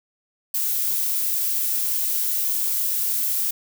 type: noise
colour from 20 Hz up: violet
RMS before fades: -23 dBFS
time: 0.54-3.51 s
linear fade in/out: 5 ms
effects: none